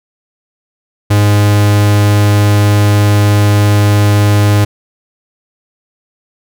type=tone; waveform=45% pulse; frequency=103.3 Hz; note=G#2; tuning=9 cents flat; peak=-6 dBFS; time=1.1-4.65 s; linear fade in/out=10 ms; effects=none